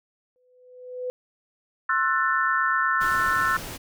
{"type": "tone with exponential growth", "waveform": "sine", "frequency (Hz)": 501, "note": "B4", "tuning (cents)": 25, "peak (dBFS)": -25, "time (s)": [0.36, 1.1], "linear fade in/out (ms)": 0, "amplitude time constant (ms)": 160}
{"type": "chord", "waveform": "sine", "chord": "F# half-diminished seventh", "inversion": "second", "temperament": "just", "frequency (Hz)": [1065.6, 1332, 1480, 1776], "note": ["C6", "E6", "F#6", "A6"], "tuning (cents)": [31, 18, 0, 16], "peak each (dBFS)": [-27, -24, -26, -26], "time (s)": [1.89, 3.57], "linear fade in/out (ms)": 5}
{"type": "noise", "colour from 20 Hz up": "pink", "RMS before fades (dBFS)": -36, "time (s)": [3, 3.78], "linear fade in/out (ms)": 20}
{"effects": []}